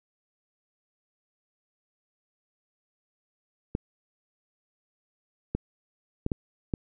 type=clicks; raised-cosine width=3 ms; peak=-14 dBFS; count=5; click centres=3.751 / 5.55 / 6.264 / 6.318 / 6.738 s; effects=none